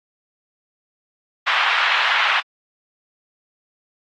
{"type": "band-pass noise", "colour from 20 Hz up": "pink", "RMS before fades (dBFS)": -19, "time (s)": [1.46, 2.41], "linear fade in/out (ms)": 20, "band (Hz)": [1000, 3200], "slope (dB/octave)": 24, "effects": ["AAC 32 kbps"]}